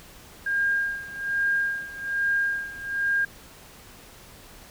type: tone with tremolo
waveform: sine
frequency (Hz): 1612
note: G6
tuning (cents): +48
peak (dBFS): -20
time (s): 0.46-3.25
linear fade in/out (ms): 5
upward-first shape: sine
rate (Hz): 1.2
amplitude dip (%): 85
effects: pink hiss -48 dBFS RMS until 4.7 s